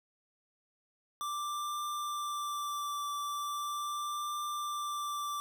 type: tone with vibrato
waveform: square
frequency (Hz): 1174.7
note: D6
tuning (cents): 0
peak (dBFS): -35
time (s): 1.21-5.4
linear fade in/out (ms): 0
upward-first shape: triangle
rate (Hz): 0.39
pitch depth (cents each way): 17
effects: none